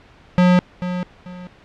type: tone with echo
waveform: square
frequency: 180 Hz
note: F#3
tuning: 47 cents flat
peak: -11 dBFS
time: 0.38-0.59 s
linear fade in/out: 0 ms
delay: 440 ms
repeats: 2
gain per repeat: -11 dB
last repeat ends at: 1.47 s
effects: pink hiss -48 dBFS RMS until 1.64 s + low-pass 3000 Hz 12 dB/octave